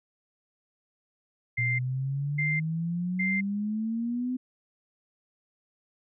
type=tone bursts; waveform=sine; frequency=2093 Hz; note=C7; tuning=in tune; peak=-26 dBFS; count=3; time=1.57-3.41 s; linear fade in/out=10 ms; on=220 ms; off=590 ms
type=exponential sweep; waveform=sine; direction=up; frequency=118.1 to 256.2 Hz; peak=-27 dBFS; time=1.58-4.37 s; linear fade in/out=10 ms
effects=none